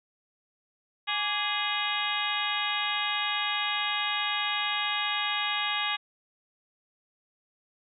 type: harmonic tone with a mistuned harmonic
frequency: 415.3 Hz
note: G#4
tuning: in tune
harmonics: 2 / 3 / 4 / 5 / 6 / 7 / 8 / 9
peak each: -35 / -35 / -35 / -35 / -35 / -35 / -35 / -35 dBFS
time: 1.07-5.97 s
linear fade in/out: 20 ms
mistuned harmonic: 3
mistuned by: -110 cents
effects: none